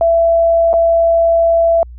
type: tone with dropouts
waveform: sine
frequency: 668 Hz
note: E5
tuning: 23 cents sharp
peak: -8 dBFS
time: 0.01-1.83 s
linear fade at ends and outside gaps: 1 ms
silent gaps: 0.731-0.738 s
effects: added 60 Hz sine -30 dBFS peak until 1.98 s